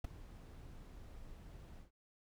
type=noise with ADSR envelope; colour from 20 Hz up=brown; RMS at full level=-36 dBFS; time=0.04-1.91 s; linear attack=7 ms; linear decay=8 ms; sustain=-17 dB; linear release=130 ms; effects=none